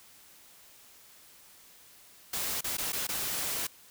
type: noise with dropouts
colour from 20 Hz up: white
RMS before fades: -33 dBFS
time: 2.33-3.67 s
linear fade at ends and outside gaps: 5 ms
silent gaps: 2.609-2.642 / 2.771-2.781 / 2.922-2.929 / 3.07-3.088 s
effects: white hiss -56 dBFS RMS until 3.9 s